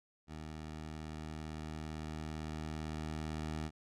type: tone with level ramp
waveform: 15% pulse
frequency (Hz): 77.78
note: D#2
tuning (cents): 0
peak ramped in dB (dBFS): -38 to -31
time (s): 0.27-3.71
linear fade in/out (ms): 50
effects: low-pass 8000 Hz 12 dB/octave